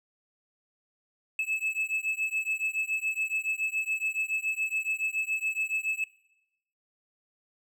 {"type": "beating tone pair", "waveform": "triangle", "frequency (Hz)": [2600, 2607.1], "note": ["E7", "E7"], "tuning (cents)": [-24, -20], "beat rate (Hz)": 7.1, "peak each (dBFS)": -29, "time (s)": [1.39, 6.04], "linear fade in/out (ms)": 2, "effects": ["noise-tail reverb RT60 0.9 s tail -20 dB re dry"]}